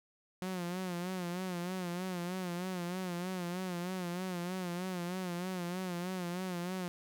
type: tone with vibrato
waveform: sawtooth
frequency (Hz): 180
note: F#3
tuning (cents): -47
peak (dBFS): -32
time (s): 0.42-6.88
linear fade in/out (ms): 0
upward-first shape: sine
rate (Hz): 3.2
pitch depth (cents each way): 73
effects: none